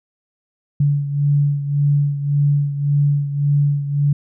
sine beating tone pair, 143.4 / 145.2 Hz, D3 / D3, -41 / -19 cents, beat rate 1.8 Hz, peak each -15 / -21 dBFS, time 0.8-4.13 s, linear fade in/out 5 ms, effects none

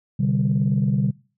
sine chord, C suspended second, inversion none, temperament equal with one note detuned, 128.19 / 146.83 / 196 Hz, C3 / D3 / G3, -35 / 0 / 0 cents, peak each -21 dBFS, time 0.19-1.11 s, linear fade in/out 10 ms, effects noise-tail reverb RT60 0.4 s tail -24 dB re dry + tanh soft clip ceiling -11 dBFS

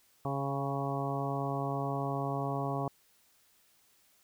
harmonic tone with a mistuned harmonic, 138.59 Hz, C#3, in tune, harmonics 1 / 2 / 3 / 4 / 5 / 6 / 7 / 8, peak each -35 / -39 / -40 / -42 / -38 / -42 / -43 / -41 dBFS, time 0.25-2.88 s, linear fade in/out 2 ms, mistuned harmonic 6, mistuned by -20 cents, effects white hiss -67 dBFS RMS until 4.23 s

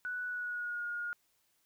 sine tone with pitch glide, 1480 to 1429.6 Hz, F#6 to F6, 0 to +40 cents, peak -35 dBFS, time 0.05-1.13 s, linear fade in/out 0 ms, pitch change -60 cents, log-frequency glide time 0.25-0.85 s, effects white hiss -74 dBFS RMS until 1.65 s

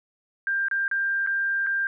sine tone with dropouts, 1590 Hz, G6, 24 cents sharp, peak -22 dBFS, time 0.47-1.87 s, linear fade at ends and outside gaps 1 ms, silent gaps 0.684-0.712 / 0.88-0.913 / 1.264-1.272 / 1.665-1.669 s, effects none

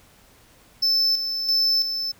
triangle tone with tremolo, 5274 Hz, E8, in tune, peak -16 dBFS, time 0.82-2.12 s, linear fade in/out 10 ms, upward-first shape square, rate 1.5 Hz, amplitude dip 55%, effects pink hiss -54 dBFS RMS until 2.19 s

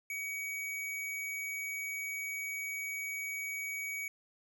square tone, 2260 Hz, C#7, 33 cents sharp, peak -37 dBFS, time 0.1-4.08 s, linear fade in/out 2 ms, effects none

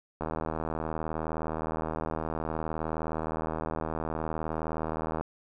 click train, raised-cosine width 1 ms, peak -18 dBFS, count 398, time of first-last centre 0.21-5.21 s, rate 79.4 Hz, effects none

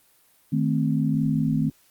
sine chord, A diminished, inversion second, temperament equal, 155.56 / 220 / 261.6 Hz, Eb3 / A3 / C4, 0 / 0 / 0 cents, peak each -23 / -25 / -25 dBFS, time 0.52-1.7 s, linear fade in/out 10 ms, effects white hiss -60 dBFS RMS until 1.9 s + Opus 32 kbps

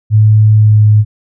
sine tone with pitch glide, 107.5 to 106.27 Hz, A2 to G#2, -40 to +40 cents, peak -3 dBFS, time 0.1-1.05 s, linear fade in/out 50 ms, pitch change -20 cents, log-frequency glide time 0.55-0.85 s, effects none

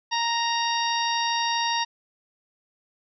harmonic tone, 932.3 Hz, A#5, in tune, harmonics 1 / 2 / 3 / 4 / 5 / 6, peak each -25 / -31 / -32 / -31 / -34 / -32 dBFS, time 0.11-1.85 s, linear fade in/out 20 ms, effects none

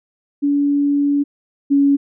sine tone pair in turn, 285.6 / 280.9 Hz, D4 / C#4, -48 / +23 cents, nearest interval unison, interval 29 cents, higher first, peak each -13 / -10 dBFS, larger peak second, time 0.42-1.24 / 1.7-1.97 s, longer first, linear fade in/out 20 ms, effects none

